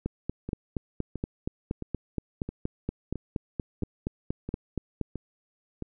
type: two click trains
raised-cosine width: 3 ms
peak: -21 / -16 dBFS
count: 9 / 22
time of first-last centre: 0.49-5.823 / 0.06-5.013 s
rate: 1.5 / 4.24 Hz
effects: none